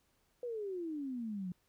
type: exponential sweep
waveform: sine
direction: down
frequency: 499.6 to 174.61 Hz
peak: -37 dBFS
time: 0.43-1.52 s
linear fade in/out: 2 ms
effects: pink hiss -75 dBFS RMS until 1.68 s